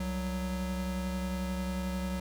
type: tone pair together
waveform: square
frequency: 65.41 / 185.01 Hz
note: C2 / F#3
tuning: 0 / 0 cents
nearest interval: octave + tritone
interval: 1800 cents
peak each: -37 / -34 dBFS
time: 0-2.2 s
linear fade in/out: 5 ms
effects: none